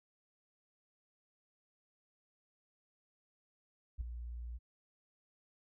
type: tone with ADSR envelope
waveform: sine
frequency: 59.2 Hz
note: A#1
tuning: 27 cents sharp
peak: -32 dBFS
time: 3.98-4.59 s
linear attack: 29 ms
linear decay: 7 ms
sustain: -9 dB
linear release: 30 ms
effects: none